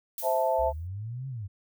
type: noise with exponential decay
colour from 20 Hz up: violet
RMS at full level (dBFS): -34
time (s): 0.18-0.87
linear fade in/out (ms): 1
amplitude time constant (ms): 150
type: chord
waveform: sine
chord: A minor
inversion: first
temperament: equal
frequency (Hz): 523.3 / 659.3 / 880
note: C5 / E5 / A5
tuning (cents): 0 / 0 / 0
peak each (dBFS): -28 / -26 / -28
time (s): 0.22-0.73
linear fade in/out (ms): 50
type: linear two-way sweep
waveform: sine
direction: up then down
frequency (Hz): 56.3 to 136.6 to 91.3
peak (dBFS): -33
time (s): 0.58-1.48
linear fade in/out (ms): 20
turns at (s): 1.28
effects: none